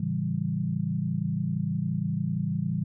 sine chord, A dominant seventh, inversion none, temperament equal, 110 / 138.59 / 164.81 / 196 Hz, A2 / C#3 / E3 / G3, 0 / 0 / 0 / 0 cents, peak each -34 / -32 / -29 / -31 dBFS, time 0-2.84 s, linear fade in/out 5 ms, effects none

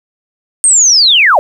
sine linear sweep, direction down, 8690 to 523.3 Hz, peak -4 dBFS, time 0.64-1.39 s, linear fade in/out 0 ms, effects 7-bit

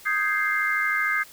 sine chord, Ab major seventh, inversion second, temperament equal, 1244.5 / 1568 / 1661.2 / 2093 Hz, Eb6 / G6 / Ab6 / C7, 0 / 0 / 0 / 0 cents, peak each -28 / -27 / -28 / -25 dBFS, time 0.05-1.24 s, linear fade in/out 20 ms, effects white hiss -48 dBFS RMS until 1.32 s

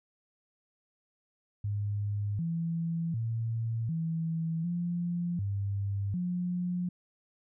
sine tone with pitch steps, 102.7 / 166.4 / 114 / 163.4 / 173.7 / 99.7 / 178.2 Hz, G#2 / E3 / A#2 / E3 / F3 / G2 / F3, -19 / +17 / -38 / -15 / -9 / +30 / +35 cents, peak -29 dBFS, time 1.64-6.89 s, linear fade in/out 5 ms, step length 750 ms, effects none

